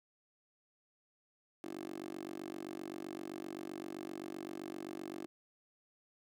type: tone with high-pass filter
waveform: 10% pulse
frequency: 47.72 Hz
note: G1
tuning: 46 cents flat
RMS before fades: -45 dBFS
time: 1.64-5.26 s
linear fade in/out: 0 ms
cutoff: 340 Hz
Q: 4.3
effects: none